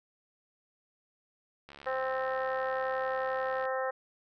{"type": "click train", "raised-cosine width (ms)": 0.3, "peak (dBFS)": -32, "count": 141, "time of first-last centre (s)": [1.69, 3.654], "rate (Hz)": 71.3}
{"type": "harmonic tone", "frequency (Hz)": 261.6, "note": "C4", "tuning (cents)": 0, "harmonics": [2, 3, 4, 5, 6, 7], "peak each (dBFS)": [-32, -37, -40, -39, -44, -40], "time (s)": [1.86, 3.91], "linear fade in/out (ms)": 10}
{"effects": []}